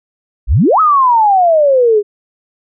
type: exponential two-way sweep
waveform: sine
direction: up then down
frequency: 44.38 to 1301 to 402.3 Hz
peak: -6 dBFS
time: 0.47-2.03 s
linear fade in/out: 50 ms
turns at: 0.8 s
effects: none